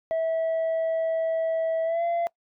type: tone with pitch glide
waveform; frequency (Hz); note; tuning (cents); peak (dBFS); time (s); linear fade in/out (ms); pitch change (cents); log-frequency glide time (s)
sine; 651 to 683; E5 to F5; -22 to -39; -20; 0.11-2.27; 0; +83; 1.84-2.04
effects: noise-tail reverb RT60 0.1 s tail -25 dB re dry + tanh soft clip ceiling -22 dBFS